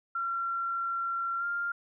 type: tone with pitch glide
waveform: sine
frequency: 1367 to 1397.3 Hz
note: F6 to F6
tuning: -37 to 0 cents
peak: -29 dBFS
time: 0.15-1.72 s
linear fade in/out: 5 ms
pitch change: +37 cents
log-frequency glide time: 1.38-1.45 s
effects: none